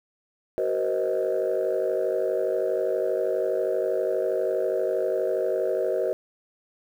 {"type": "chord", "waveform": "sine", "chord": "C half-diminished seventh", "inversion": "second", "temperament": "just", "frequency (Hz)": [376.7, 470.9, 523.3, 627.9], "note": ["Gb4", "Bb4", "C5", "Eb5"], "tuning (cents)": [31, 18, 0, 16], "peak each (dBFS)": -27, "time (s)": [0.58, 6.13], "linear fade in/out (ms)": 0, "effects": ["tanh soft clip ceiling -16 dBFS", "9-bit"]}